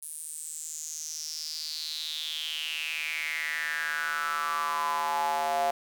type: tone with high-pass filter sweep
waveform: square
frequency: 77.78 Hz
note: D#2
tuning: in tune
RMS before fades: -32 dBFS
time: 0.02-5.71 s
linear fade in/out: 5 ms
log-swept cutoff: 10000 to 680 Hz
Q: 6.8
effects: none